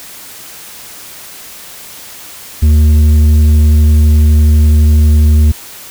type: tone with tanh clipping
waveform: triangle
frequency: 76 Hz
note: D#2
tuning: 40 cents flat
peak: -5 dBFS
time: 2.62-5.52 s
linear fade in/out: 10 ms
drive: 11 dB
effects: white hiss -31 dBFS RMS until 5.9 s